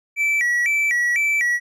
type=tone with vibrato; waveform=triangle; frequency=2117 Hz; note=C7; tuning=20 cents sharp; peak=-15 dBFS; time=0.16-1.6 s; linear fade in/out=50 ms; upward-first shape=square; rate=2 Hz; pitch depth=160 cents each way; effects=resampled to 32000 Hz